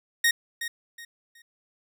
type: tone with echo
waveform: sawtooth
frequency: 1864.7 Hz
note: A#6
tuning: in tune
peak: -15 dBFS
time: 0.24-0.31 s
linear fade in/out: 5 ms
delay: 370 ms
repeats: 3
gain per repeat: -11 dB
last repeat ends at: 1.42 s
effects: none